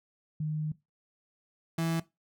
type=tone pair in turn; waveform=sine / 35% pulse; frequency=153.7 / 164.7 Hz; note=D#3 / E3; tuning=-21 / -1 cents; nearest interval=minor second; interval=120 cents; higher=second; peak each=-29 / -26 dBFS; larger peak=second; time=0.4-0.72 / 1.78-2 s; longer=first; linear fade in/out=5 ms; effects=noise-tail reverb RT60 0.2 s tail -18 dB re dry

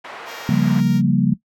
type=band-pass noise; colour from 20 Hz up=pink; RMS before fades=-35 dBFS; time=0.04-0.81 s; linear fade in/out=10 ms; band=630 to 2200 Hz; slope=12 dB/octave
type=tone; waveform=5% pulse; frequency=466.2 Hz; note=A#4; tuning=in tune; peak=-23 dBFS; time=0.25-1.02 s; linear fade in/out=50 ms
type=chord; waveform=sine; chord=G half-diminished seventh; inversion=second; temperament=equal; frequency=138.59 / 174.61 / 196 / 233.1 Hz; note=Db3 / F3 / G3 / Bb3; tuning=0 / 0 / 0 / 0 cents; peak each=-19 dBFS; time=0.49-1.34 s; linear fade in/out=2 ms
effects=noise-tail reverb RT60 0.1 s tail -17 dB re dry

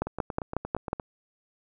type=two click trains; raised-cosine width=1 ms; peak=-12 / -19 dBFS; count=6 / 9; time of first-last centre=0.02-0.931 / 0.07-0.998 s; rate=5.49 / 8.62 Hz; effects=none

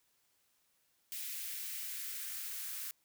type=noise with high-pass filter sweep; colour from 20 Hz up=blue; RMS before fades=-42 dBFS; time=1.12-2.91 s; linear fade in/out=0 ms; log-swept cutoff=2200 to 1400 Hz; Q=1.7; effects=white hiss -75 dBFS RMS until 3.04 s

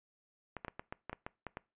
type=clicks; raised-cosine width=0.5 ms; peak=-25 dBFS; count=10; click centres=0.567 / 0.648 / 0.682 / 0.795 / 0.925 / 1.096 / 1.13 / 1.265 / 1.467 / 1.571 s; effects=noise-tail reverb RT60 0.3 s tail -23 dB re dry + resampled to 8000 Hz

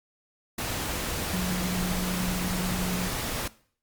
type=tone in noise; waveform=sine; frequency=181.6 Hz; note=F#3; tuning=32 cents flat; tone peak=-27 dBFS; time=1.33-3.08 s; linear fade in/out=5 ms; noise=pink; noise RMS=-31 dBFS; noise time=0.58-3.48 s; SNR=+1 dB; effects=noise-tail reverb RT60 0.5 s tail -19 dB re dry + Opus 48 kbps

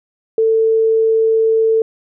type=tone; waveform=sine; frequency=445.9 Hz; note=A4; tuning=23 cents sharp; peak=-10 dBFS; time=0.38-1.82 s; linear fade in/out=2 ms; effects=none

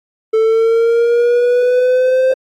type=linear sweep; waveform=triangle; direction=up; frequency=440 to 523.3 Hz; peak=-7 dBFS; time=0.33-2.34 s; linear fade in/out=10 ms; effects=AAC 48 kbps

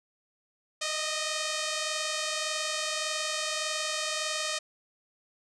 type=tone pair together; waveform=5% pulse; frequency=615 / 636.7 Hz; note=D#5 / D#5; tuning=-20 / +40 cents; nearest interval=minor second; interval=60 cents; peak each=-19 / -25 dBFS; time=0.81-4.59 s; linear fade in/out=10 ms; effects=resampled to 22050 Hz

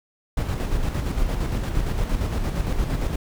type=noise with tremolo; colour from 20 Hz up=brown; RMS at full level=-22 dBFS; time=0.37-3.16 s; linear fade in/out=5 ms; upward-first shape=square; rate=8.7 Hz; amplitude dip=40%; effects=none

